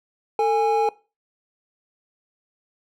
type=tone pair together; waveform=triangle; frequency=446.7 / 825 Hz; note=A4 / G#5; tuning=+26 / -12 cents; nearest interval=major seventh; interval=1062 cents; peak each=-18 dBFS; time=0.39-0.89 s; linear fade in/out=2 ms; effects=noise-tail reverb RT60 0.3 s tail -20 dB re dry